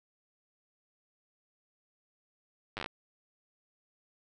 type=slowing click train; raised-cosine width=0.3 ms; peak=-21 dBFS; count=8; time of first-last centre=2.77-2.861 s; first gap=9 ms; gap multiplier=1.12; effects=none